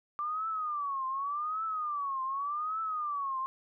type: tone with vibrato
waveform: sine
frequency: 1174.7 Hz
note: D6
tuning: in tune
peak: -31 dBFS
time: 0.19-3.46 s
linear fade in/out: 0 ms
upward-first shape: triangle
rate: 0.86 Hz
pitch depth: 210 cents each way
effects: none